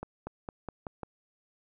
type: accelerating click train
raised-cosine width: 1 ms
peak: -23 dBFS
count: 6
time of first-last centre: 0.03-1.033 s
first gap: 240 ms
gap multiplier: 0.91
effects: none